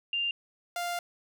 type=tone pair in turn; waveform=sine / sawtooth; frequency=2794 / 698.5 Hz; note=F7 / F5; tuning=0 / 0 cents; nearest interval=2 octaves; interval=2400 cents; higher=first; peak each=-27 dBFS; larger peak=neither; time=0.13-0.31 / 0.76-0.99 s; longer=second; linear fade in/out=2 ms; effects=none